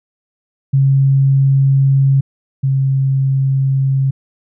sine tone pair in turn, 136.3 / 134.97 Hz, C#3 / C#3, -29 / -46 cents, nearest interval unison, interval 17 cents, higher first, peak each -8 / -11 dBFS, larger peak first, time 0.73-2.21 / 2.63-4.11 s, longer neither, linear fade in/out 10 ms, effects none

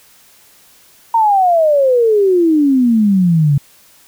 sine exponential sweep, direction down, 932.3 to 137.7 Hz, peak -8 dBFS, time 1.14-3.58 s, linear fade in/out 5 ms, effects white hiss -47 dBFS RMS until 4.07 s

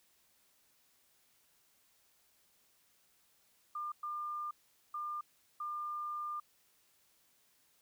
sine tone bursts at uneven times, 1200 Hz, D6, 37 cents sharp, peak -37 dBFS, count 4, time 3.75-3.92 / 4.03-4.51 / 4.94-5.21 / 5.6-6.4 s, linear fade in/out 5 ms, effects white hiss -71 dBFS RMS until 7.81 s

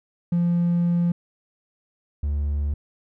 triangle tone pair in turn, 172.9 / 72.7 Hz, F3 / D2, -17 / -17 cents, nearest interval octave + minor third, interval 1500 cents, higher first, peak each -15 / -19 dBFS, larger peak first, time 0.32-1.12 / 2.23-2.74 s, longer first, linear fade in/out 5 ms, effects tanh soft clip ceiling -13 dBFS

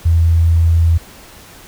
sine tone, 83.1 Hz, E2, 15 cents sharp, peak -8 dBFS, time 0.05-0.98 s, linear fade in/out 10 ms, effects pink hiss -39 dBFS RMS until 1.67 s

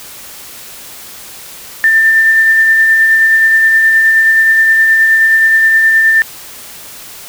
sine tone with tremolo, 1788 Hz, A6, 27 cents sharp, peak -4 dBFS, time 1.84-6.22 s, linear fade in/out 0 ms, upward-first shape sine, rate 9.5 Hz, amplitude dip 25%, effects white hiss -31 dBFS RMS until 7.28 s

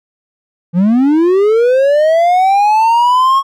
triangle linear sweep, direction up, 164.81 to 1100 Hz, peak -5 dBFS, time 0.73-3.43 s, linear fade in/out 50 ms, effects none

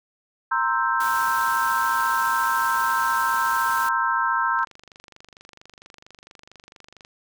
sine chord, C dominant seventh, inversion third, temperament equal, 932.3 / 1046.5 / 1318.5 / 1568 Hz, Bb5 / C6 / E6 / G6, 0 / 0 / 0 / 0 cents, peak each -25 dBFS, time 0.51-4.65 s, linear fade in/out 10 ms
white noise, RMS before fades -35 dBFS, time 1-3.89 s, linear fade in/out 5 ms
click train, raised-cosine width 0.2 ms, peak -28 dBFS, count 61, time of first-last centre 4.59-7.049 s, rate 24.4 Hz
effects none

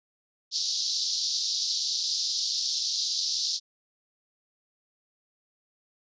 white band-pass noise, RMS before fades -29 dBFS, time 0.51-3.6 s, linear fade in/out 50 ms, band 3900 to 5700 Hz, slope 48 dB/octave, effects resampled to 16000 Hz

